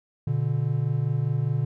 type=tone pair together; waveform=triangle; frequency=119.9 / 144.83 Hz; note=A#2 / D3; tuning=+49 / -24 cents; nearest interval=minor third; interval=327 cents; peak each=-23 dBFS; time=0.27-1.65 s; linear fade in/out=5 ms; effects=none